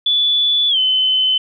sine tone with pitch glide, 3456 to 3044 Hz, A7 to F#7, -32 to +48 cents, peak -12 dBFS, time 0.06-1.38 s, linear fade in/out 5 ms, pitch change -220 cents, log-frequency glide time 0.69-0.78 s, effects none

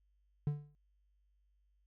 triangle tone with exponential decay, 146.83 Hz, D3, in tune, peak -26 dBFS, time 0.47-0.75 s, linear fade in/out 0 ms, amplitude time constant 59 ms, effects added 50 Hz sine -70 dBFS peak until 1.86 s

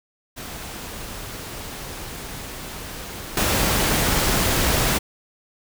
pink noise with level steps, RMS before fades -34 / -20 dBFS, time 0.36-4.99 s, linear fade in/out 20 ms, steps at 3.37 s, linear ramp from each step 2 ms, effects none

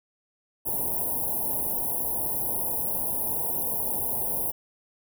white band-stop noise, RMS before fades -28 dBFS, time 0.65-4.52 s, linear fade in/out 20 ms, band 980 to 10000 Hz, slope 96 dB/octave, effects none

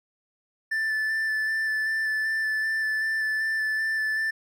triangle tone with vibrato, 1760 Hz, A6, in tune, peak -22 dBFS, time 0.71-4.31 s, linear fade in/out 10 ms, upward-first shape square, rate 2.6 Hz, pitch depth 11 cents each way, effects none

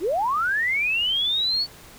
sine linear sweep, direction up, 292.2 to 4500 Hz, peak -20 dBFS, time 0-1.67 s, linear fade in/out 50 ms, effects pink hiss -46 dBFS RMS until 1.98 s

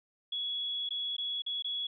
sine tone with dropouts, 3366 Hz, G#7, 23 cents sharp, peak -32 dBFS, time 0.32-1.87 s, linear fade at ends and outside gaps 5 ms, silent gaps 0.891-0.906 / 1.167-1.181 / 1.421-1.463 / 1.624-1.644 s, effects none

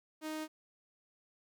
sawtooth tone, 311.1 Hz, D#4, in tune, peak -34 dBFS, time 0.21-0.48 s, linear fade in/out 50 ms, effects 12-bit

